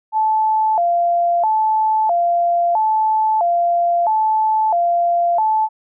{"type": "tone with vibrato", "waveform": "sine", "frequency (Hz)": 776, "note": "G5", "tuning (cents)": -18, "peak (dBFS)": -13, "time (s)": [0.12, 5.69], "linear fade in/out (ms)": 50, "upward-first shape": "square", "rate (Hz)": 0.76, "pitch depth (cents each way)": 200, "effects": []}